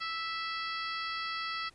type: harmonic tone with a mistuned harmonic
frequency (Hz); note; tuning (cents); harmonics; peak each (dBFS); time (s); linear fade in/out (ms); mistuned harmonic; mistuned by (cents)
658; E5; -3; 2 / 3 / 4 / 5 / 6 / 7 / 8; -37 / -40 / -44 / -44 / -48 / -43 / -48; 0-1.7; 20; 6; +67
effects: pink hiss -63 dBFS RMS until 1.74 s + resampled to 24000 Hz